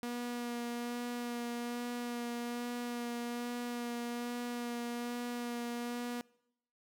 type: tone with vibrato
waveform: sawtooth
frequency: 240 Hz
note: B3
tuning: 49 cents flat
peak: -33 dBFS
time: 0.03-6.21 s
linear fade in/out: 0 ms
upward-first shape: sine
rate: 1.2 Hz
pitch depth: 14 cents each way
effects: noise-tail reverb RT60 0.8 s tail -24 dB re dry